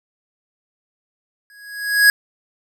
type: tone with exponential growth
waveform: square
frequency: 1661 Hz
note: G#6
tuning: in tune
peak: -7 dBFS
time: 1.5-2.1 s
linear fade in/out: 1 ms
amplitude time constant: 130 ms
effects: none